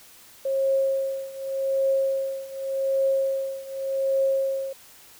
sine tone with tremolo, 540 Hz, C#5, 45 cents flat, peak -18 dBFS, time 0.45-4.73 s, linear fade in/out 5 ms, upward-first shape triangle, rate 0.86 Hz, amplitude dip 90%, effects white hiss -50 dBFS RMS until 5.19 s

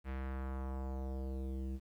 square tone with low-pass filter sweep, 66 Hz, C2, 16 cents sharp, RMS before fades -40 dBFS, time 0.04-1.8 s, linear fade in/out 50 ms, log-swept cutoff 2200 to 290 Hz, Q 1.6, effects 11-bit

